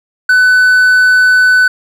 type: tone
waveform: triangle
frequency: 1500 Hz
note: F#6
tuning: 23 cents sharp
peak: -3 dBFS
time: 0.29-1.68 s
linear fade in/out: 5 ms
effects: none